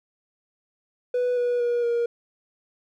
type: tone with pitch steps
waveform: triangle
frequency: 493.9 / 486.5 / 479.3 / 472.1 Hz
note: B4 / B4 / A#4 / A#4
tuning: 0 / -26 / +48 / +22 cents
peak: -18 dBFS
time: 1.14-2.06 s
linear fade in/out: 5 ms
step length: 230 ms
effects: tanh soft clip ceiling -15 dBFS